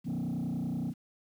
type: tone with frequency modulation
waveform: sine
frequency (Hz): 204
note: G#3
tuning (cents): -31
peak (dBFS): -28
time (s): 0.04-0.94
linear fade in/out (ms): 50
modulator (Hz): 30.6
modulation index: 2.2
effects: tanh soft clip ceiling -30 dBFS + 10-bit